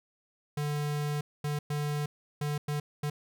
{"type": "tone bursts at uneven times", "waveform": "square", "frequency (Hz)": 147.4, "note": "D3", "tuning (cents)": 7, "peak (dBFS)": -30, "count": 6, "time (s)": [[0.57, 1.21], [1.44, 1.59], [1.7, 2.06], [2.41, 2.58], [2.68, 2.8], [3.03, 3.1]], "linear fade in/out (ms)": 5, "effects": []}